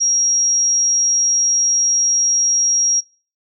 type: tone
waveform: sine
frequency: 5640 Hz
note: F8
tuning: 16 cents sharp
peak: -13 dBFS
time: 0-3.01 s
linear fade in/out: 20 ms
effects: noise-tail reverb RT60 0.4 s tail -21 dB re dry